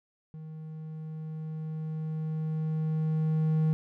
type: tone with level ramp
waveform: triangle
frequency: 157.2 Hz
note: D#3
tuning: 18 cents sharp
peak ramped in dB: -38 to -20 dBFS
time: 0.34-3.73 s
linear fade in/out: 0 ms
effects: none